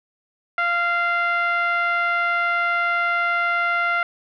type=tone with low-pass filter; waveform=10% pulse; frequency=693 Hz; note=F5; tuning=14 cents flat; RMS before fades=-21 dBFS; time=0.58-4.03 s; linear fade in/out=2 ms; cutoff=1700 Hz; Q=4.1; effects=none